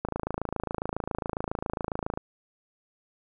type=click train; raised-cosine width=1 ms; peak=-15 dBFS; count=59; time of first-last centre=0.05-2.175 s; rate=27.3 Hz; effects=none